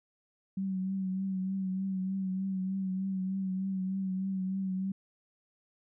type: tone with vibrato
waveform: sine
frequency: 190 Hz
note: F#3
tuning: 46 cents sharp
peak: -30 dBFS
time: 0.57-4.92 s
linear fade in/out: 5 ms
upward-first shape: triangle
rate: 3.3 Hz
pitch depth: 40 cents each way
effects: none